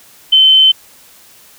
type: tone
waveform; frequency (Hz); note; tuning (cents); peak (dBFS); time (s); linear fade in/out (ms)
sine; 3073; G7; -35; -4; 0.32-0.72; 10
effects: white hiss -43 dBFS RMS until 1.58 s